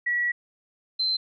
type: tone pair in turn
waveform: sine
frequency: 1932 / 4094 Hz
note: B6 / C8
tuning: -39 / -38 cents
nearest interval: octave + minor second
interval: 1301 cents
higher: second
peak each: -22 dBFS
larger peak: neither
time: 0.06-0.32 / 0.99-1.17 s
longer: first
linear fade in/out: 10 ms
effects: none